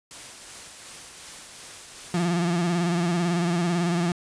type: noise with tremolo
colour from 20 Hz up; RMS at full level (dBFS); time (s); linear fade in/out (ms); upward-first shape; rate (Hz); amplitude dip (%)
white; -40; 0.11-2.25; 0; triangle; 2.7; 30
type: tone with vibrato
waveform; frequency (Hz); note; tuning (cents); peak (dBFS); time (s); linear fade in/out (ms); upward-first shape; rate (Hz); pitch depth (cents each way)
35% pulse; 172.9; F3; -17; -20; 2.14-4.12; 2; sine; 18; 63
effects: resampled to 22050 Hz